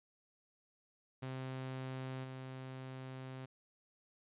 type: tone with level steps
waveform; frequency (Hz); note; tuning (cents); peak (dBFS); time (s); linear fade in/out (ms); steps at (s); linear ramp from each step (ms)
sawtooth; 130.81; C3; 0; -37 / -41; 1.22-3.46; 10; 2.23; 20
effects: resampled to 8000 Hz